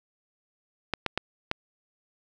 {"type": "clicks", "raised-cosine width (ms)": 0.3, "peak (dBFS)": -10, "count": 4, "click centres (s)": [0.937, 1.063, 1.176, 1.514], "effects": []}